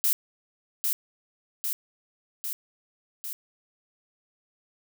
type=noise with echo; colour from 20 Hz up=violet; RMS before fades=-23 dBFS; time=0.04-0.13 s; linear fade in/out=0 ms; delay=800 ms; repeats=4; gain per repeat=-3 dB; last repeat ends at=3.33 s; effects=none